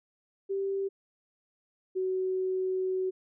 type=tone pair in turn; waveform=sine; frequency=391.3 / 374.2 Hz; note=G4 / F#4; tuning=-3 / +20 cents; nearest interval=minor second; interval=77 cents; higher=first; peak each=-28 / -27 dBFS; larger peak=second; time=0.49-0.89 / 1.95-3.11 s; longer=second; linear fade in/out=20 ms; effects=none